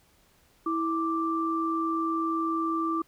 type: tone pair together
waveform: sine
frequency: 326.7 / 1174.7 Hz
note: E4 / D6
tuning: -15 / 0 cents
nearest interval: octave + minor seventh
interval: 2215 cents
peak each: -28 dBFS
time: 0.66-3.02 s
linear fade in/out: 5 ms
effects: pink hiss -63 dBFS RMS until 3.07 s